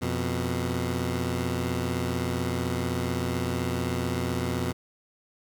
15% pulse tone pair together, 87.31 / 123.05 Hz, F2 / B2, 0 / -6 cents, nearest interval tritone, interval 594 cents, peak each -23 dBFS, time 0.01-4.73 s, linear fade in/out 20 ms, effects none

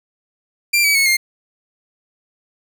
sawtooth tone with pitch steps, 2370 / 2283 / 2199 / 2118 Hz, D7 / D7 / C#7 / C7, +15 / -50 / -14 / +21 cents, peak -9 dBFS, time 0.73-1.17 s, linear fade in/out 10 ms, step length 110 ms, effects none

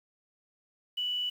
sine tone with quantisation, 2960 Hz, F#7, in tune, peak -29 dBFS, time 0.97-1.3 s, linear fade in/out 10 ms, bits 9, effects none

